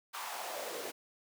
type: noise with high-pass filter sweep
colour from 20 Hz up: pink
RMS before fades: -41 dBFS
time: 0.13-0.92 s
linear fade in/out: 20 ms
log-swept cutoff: 1100 to 370 Hz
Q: 3.1
effects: none